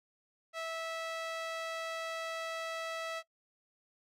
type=tone with band-pass filter; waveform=sawtooth; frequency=654 Hz; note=E5; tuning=14 cents flat; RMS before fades=-39 dBFS; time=0.53-3.23 s; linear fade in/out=50 ms; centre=1900 Hz; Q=0.54; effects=noise-tail reverb RT60 0.1 s tail -20 dB re dry